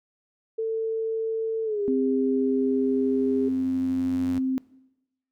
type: tone with pitch glide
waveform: sine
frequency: 446.5 to 404.7 Hz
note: A4 to G#4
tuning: +25 to -45 cents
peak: -24 dBFS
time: 0.58-3.49 s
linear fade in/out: 10 ms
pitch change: -170 cents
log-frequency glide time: 1.64-1.82 s
type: tone with exponential growth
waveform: sawtooth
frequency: 91.5 Hz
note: F#2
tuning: 19 cents flat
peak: -30 dBFS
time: 1.4-4.39 s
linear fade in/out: 5 ms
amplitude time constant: 650 ms
type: tone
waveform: sine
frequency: 261.6 Hz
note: C4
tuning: in tune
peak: -22 dBFS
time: 1.88-4.58 s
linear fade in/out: 0 ms
effects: noise-tail reverb RT60 0.9 s tail -21 dB re dry